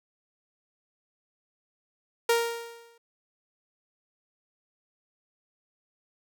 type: tone with exponential decay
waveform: sawtooth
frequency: 466.2 Hz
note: A#4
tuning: in tune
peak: -15 dBFS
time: 2.29-2.98 s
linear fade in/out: 5 ms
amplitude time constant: 150 ms
effects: none